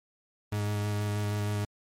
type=tone with vibrato; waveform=40% pulse; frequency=103.83 Hz; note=G#2; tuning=in tune; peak=-27 dBFS; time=0.52-1.65 s; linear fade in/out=5 ms; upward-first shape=square; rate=6.3 Hz; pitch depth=10 cents each way; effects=MP3 64 kbps